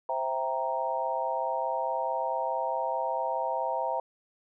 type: chord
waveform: sine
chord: C dominant seventh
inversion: none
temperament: equal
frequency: 523.3 / 659.3 / 784 / 932.3 Hz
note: C5 / E5 / G5 / Bb5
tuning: 0 / 0 / 0 / 0 cents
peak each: -34 / -33 / -34 / -31 dBFS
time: 0.09-4 s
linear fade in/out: 2 ms
effects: none